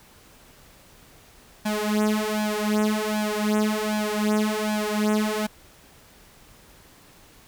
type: tone with flanger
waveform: sawtooth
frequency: 212.6 Hz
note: G#3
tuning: 41 cents sharp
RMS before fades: -24 dBFS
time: 1.65-5.47 s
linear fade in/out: 10 ms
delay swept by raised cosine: 1.2 to 4.6 ms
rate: 1.3 Hz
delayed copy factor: +0.95
effects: pink hiss -52 dBFS RMS until 7.47 s